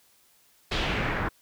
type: noise with low-pass filter sweep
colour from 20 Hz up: pink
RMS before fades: -28 dBFS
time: 0.71-1.29 s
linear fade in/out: 10 ms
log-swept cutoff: 3900 to 1400 Hz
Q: 1.9
effects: white hiss -62 dBFS RMS until 1.41 s